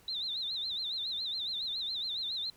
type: tone with vibrato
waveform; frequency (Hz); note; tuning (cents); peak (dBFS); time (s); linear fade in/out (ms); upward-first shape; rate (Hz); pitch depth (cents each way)
sine; 3844; B7; -48; -33; 0.08-2.5; 2; sine; 7.2; 150
effects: pink hiss -62 dBFS RMS until 2.56 s